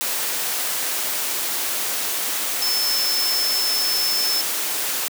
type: tone in noise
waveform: sine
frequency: 5274 Hz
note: E8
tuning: in tune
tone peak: -20 dBFS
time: 2.62-4.41 s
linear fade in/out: 0 ms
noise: white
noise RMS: -24 dBFS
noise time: 0.01-5.08 s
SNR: +1 dB
effects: high-pass 300 Hz 12 dB/octave